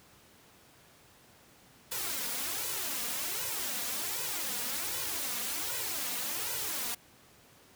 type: noise with flanger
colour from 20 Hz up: white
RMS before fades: -35 dBFS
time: 1.91-6.95 s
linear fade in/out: 10 ms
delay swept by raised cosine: 2 to 4.2 ms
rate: 1.3 Hz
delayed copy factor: +0.8
effects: pink hiss -59 dBFS RMS until 7.75 s + high-pass 80 Hz 12 dB/octave